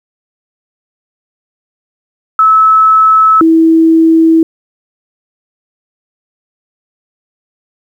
sine tone pair in turn, 1300 / 325 Hz, E6 / E4, -24 / -24 cents, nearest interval 2 octaves, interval 2400 cents, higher first, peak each -3 dBFS, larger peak neither, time 2.39-3.41 / 3.41-4.43 s, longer neither, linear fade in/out 2 ms, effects 7-bit

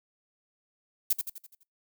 violet noise with echo, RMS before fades -24 dBFS, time 1.1-1.13 s, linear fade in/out 5 ms, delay 84 ms, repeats 6, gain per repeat -6 dB, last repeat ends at 1.634 s, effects noise-tail reverb RT60 0.2 s tail -24 dB re dry

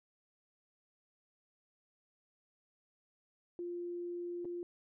sine tone with dropouts, 349.2 Hz, F4, in tune, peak -38 dBFS, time 3.59-4.63 s, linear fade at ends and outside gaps 1 ms, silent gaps 4.447-4.453 s, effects none

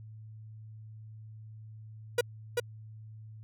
45% pulse tone with echo, 482.6 Hz, B4, 40 cents flat, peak -23 dBFS, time 2.18-2.21 s, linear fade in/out 5 ms, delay 390 ms, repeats 1, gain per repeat -3 dB, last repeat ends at 2.6 s, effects added 109 Hz sine -45 dBFS peak until 3.43 s

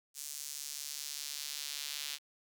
sawtooth tone with high-pass filter sweep, 145.1 Hz, D3, 21 cents flat, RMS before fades -42 dBFS, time 0.14-2.19 s, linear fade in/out 50 ms, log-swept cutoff 6900 to 3500 Hz, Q 1.3, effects none

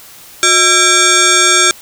sine tone with frequency modulation, 2600 Hz, E7, 24 cents flat, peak -6 dBFS, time 0.43-1.71 s, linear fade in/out 0 ms, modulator 987 Hz, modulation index 5.5, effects white hiss -37 dBFS RMS until 1.81 s

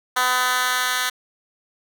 10% pulse tone with high-pass filter sweep, 251.8 Hz, B3, 34 cents sharp, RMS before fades -21 dBFS, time 0.16-1.1 s, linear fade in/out 10 ms, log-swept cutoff 1100 to 1900 Hz, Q 1.2, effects none

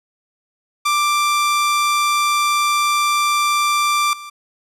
sawtooth tone with level steps, 1179 Hz, D6, 6 cents sharp, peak -11 / -28 dBFS, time 0.85-4.3 s, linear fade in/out 10 ms, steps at 4.13 s, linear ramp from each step 2 ms, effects low-pass 12000 Hz 12 dB/octave

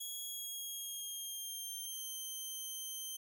10% pulse tone with pitch glide, 3327 to 3122 Hz, G#7 to G7, +2 to -8 cents, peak -34 dBFS, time 0-3.17 s, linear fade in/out 10 ms, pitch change -110 cents, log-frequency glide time 0.25-2.16 s, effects none

